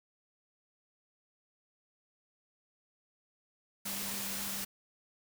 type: tone in noise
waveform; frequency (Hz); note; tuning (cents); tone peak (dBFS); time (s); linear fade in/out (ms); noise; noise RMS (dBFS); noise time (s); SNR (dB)
sine; 198.4; G3; +21; -46; 3.85-4.65; 10; white; -38; 3.85-4.65; -11
effects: none